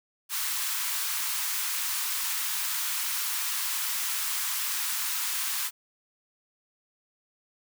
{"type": "high-pass noise", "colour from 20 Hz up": "white", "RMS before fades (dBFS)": -30, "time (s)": [0.29, 5.71], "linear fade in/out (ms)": 50, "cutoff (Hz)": 900, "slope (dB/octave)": 48, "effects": []}